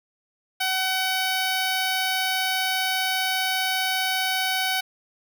10% pulse tone, 755 Hz, F#5, 35 cents sharp, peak -14 dBFS, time 0.6-4.81 s, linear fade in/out 10 ms, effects none

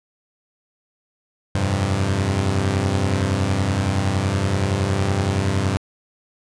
sawtooth chord, F suspended second, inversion none, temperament equal, 87.31 / 98 / 130.81 Hz, F2 / G2 / C3, 0 / 0 / 0 cents, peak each -21 / -16 / -22 dBFS, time 1.55-5.77 s, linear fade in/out 0 ms, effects resampled to 22050 Hz

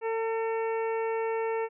harmonic tone, 450 Hz, A4, 39 cents sharp, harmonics 1 / 2 / 3 / 4 / 5 / 6, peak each -28 / -34 / -43 / -44 / -42 / -47 dBFS, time 0.01-1.69 s, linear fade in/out 50 ms, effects none

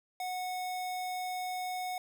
square tone, 734 Hz, F#5, 14 cents flat, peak -35 dBFS, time 0.2-1.98 s, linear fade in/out 2 ms, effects none

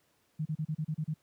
sine tone bursts, 154.8 Hz, D#3, 9 cents flat, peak -29 dBFS, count 8, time 0.39-1.14 s, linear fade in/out 10 ms, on 64 ms, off 34 ms, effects pink hiss -71 dBFS RMS until 1.22 s + high-pass 100 Hz 12 dB/octave

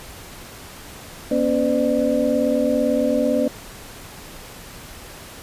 sine tone cluster, 241.2 / 279.1 / 508 / 597 Hz, B3 / C#4 / B4 / D5, -41 / +12 / +49 / +28 cents, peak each -22 dBFS, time 1.31-3.48 s, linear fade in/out 5 ms, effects pink hiss -39 dBFS RMS until 5.42 s + resampled to 32000 Hz

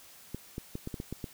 clicks, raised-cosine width 3 ms, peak -23 dBFS, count 8, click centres 0.346 / 0.581 / 0.754 / 0.874 / 0.942 / 1.001 / 1.126 / 1.242 s, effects white hiss -54 dBFS RMS until 1.33 s

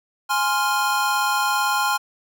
square chord, F minor, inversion first, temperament equal, 830.6 / 1046.5 / 1396.9 Hz, Ab5 / C6 / F6, 0 / 0 / 0 cents, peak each -24 dBFS, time 0.29-1.98 s, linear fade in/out 20 ms, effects none

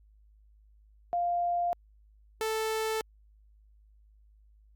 sine / sawtooth tone pair in turn, 698.5 / 440 Hz, F5 / A4, 0 / 0 cents, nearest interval minor sixth, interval 800 cents, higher first, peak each -26 / -25 dBFS, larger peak second, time 1.13-1.73 / 2.41-3.01 s, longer neither, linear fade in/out 0 ms, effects added 52 Hz sine -57 dBFS peak until 4.75 s + Opus 48 kbps

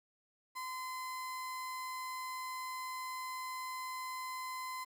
35% pulse tone, 1026 Hz, C6, 34 cents flat, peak -38 dBFS, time 0.55-4.85 s, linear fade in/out 20 ms, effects 11-bit

